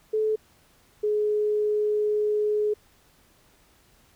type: tone pair in turn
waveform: sine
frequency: 433.2 / 421.4 Hz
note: A4 / G#4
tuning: -27 / +25 cents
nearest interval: unison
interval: 48 cents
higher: first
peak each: -21 dBFS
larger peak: neither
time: 0.13-0.36 / 1.03-2.74 s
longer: second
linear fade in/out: 10 ms
effects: pink hiss -60 dBFS RMS until 4.15 s